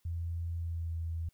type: tone with pitch glide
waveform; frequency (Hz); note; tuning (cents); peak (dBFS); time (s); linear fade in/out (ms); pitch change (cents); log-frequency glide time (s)
sine; 84.4 to 82.52; E2 to E2; +41 to +2; -33; 0.05-1.29; 5; -39; 0.55-0.97
effects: white hiss -74 dBFS RMS until 1.33 s